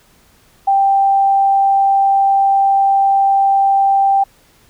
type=tone; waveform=sine; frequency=786 Hz; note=G5; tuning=4 cents sharp; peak=-9 dBFS; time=0.67-4.24 s; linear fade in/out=10 ms; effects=pink hiss -51 dBFS RMS until 4.69 s